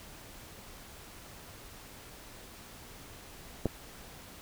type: clicks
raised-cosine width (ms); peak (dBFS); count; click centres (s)
2; -14 / -27; 2; 3.657 / 3.666
effects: pink hiss -50 dBFS RMS until 4.41 s